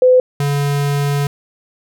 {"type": "tone pair in turn", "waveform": ["sine", "square"], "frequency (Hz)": [507, 142.68], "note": ["B4", "D3"], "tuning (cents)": [45, -50], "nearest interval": "octave + minor seventh", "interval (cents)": 2195, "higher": "first", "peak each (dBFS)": [-6, -15], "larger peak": "first", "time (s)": [[0.02, 0.2], [0.4, 1.27]], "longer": "second", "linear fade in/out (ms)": 2, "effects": []}